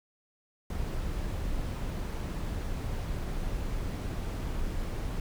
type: noise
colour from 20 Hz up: brown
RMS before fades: -33 dBFS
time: 0.7-5.2 s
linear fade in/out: 2 ms
effects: none